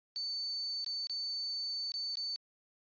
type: tone with dropouts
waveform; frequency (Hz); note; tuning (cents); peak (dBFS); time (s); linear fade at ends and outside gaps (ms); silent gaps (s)
sine; 4515; C#8; +31; -34; 0.16-2.36; 0; 0.845-0.863 / 1.07-1.097 / 1.919-1.94 / 2.155-2.171
effects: resampled to 11025 Hz